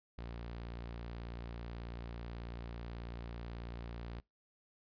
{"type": "tone", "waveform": "sawtooth", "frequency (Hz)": 58.3, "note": "A#1", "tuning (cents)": 1, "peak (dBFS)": -39, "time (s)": [0.18, 4.2], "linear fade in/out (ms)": 0, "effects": ["noise-tail reverb RT60 0.2 s tail -24 dB re dry", "resampled to 11025 Hz"]}